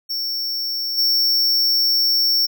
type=tone with level steps; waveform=square; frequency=5460 Hz; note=F8; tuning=40 cents flat; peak=-22 / -15 dBFS; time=0.09-2.47 s; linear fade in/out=20 ms; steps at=0.97 s; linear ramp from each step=20 ms; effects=none